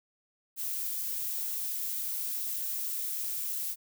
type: noise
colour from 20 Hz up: violet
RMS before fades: -34 dBFS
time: 0.56-3.76 s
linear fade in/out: 50 ms
effects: none